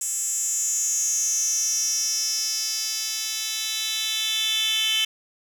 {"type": "tone with high-pass filter sweep", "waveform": "10% pulse", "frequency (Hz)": 437.5, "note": "A4", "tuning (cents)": -10, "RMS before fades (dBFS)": -25, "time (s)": [0.01, 5.05], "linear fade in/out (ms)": 5, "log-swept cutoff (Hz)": [7900, 3200], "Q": 7.3, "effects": []}